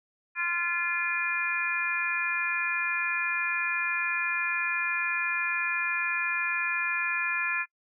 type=harmonic tone; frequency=346 Hz; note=F4; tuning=16 cents flat; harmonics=3 / 4 / 5 / 6 / 7; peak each=-37 / -34 / -30 / -41 / -29 dBFS; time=0.35-7.66 s; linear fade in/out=50 ms; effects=noise-tail reverb RT60 0.1 s tail -25 dB re dry

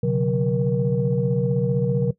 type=tone cluster; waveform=sine; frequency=127.6 / 143.1 / 182.2 / 474.1 Hz; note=C3 / D3 / F#3 / A#4; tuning=-43 / -45 / -26 / +29 cents; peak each=-23 dBFS; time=0.03-2.11 s; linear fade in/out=5 ms; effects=noise-tail reverb RT60 0.1 s tail -17 dB re dry + tanh soft clip ceiling -9 dBFS

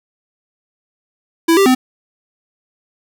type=tone with pitch steps; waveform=square; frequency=331.1 / 393 / 256.2 Hz; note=E4 / G4 / C4; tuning=+8 / +4 / -36 cents; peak=-9 dBFS; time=1.48-1.75 s; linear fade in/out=10 ms; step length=90 ms; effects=8-bit

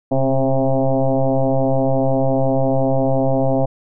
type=tone with frequency modulation; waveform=sine; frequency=268.9 Hz; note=C4; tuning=47 cents sharp; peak=-13 dBFS; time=0.11-3.66 s; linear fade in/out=10 ms; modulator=133 Hz; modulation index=3.5; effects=none

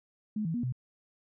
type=tone with pitch steps; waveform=sine; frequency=213 / 163.1 / 240.6 / 126 Hz; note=G#3 / E3 / B3 / B2; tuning=+44 / -18 / -45 / +35 cents; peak=-29 dBFS; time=0.36-0.724 s; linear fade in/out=5 ms; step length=91 ms; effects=none

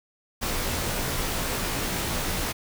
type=noise with comb filter; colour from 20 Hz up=pink; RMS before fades=-28 dBFS; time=0.41-2.53 s; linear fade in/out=20 ms; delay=19 ms; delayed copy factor=-0.75; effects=none

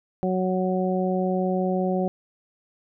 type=harmonic tone; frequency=185.2 Hz; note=F#3; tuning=2 cents sharp; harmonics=1 / 2 / 3 / 4; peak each=-24 / -27 / -28 / -30 dBFS; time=0.23-2.08 s; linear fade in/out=0 ms; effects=none

